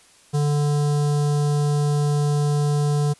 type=tone with notch filter; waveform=square; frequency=146.5 Hz; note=D3; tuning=4 cents flat; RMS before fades=-20 dBFS; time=0.33-3.14 s; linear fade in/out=20 ms; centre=2200 Hz; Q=0.53; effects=white hiss -53 dBFS RMS until 3.19 s + resampled to 24000 Hz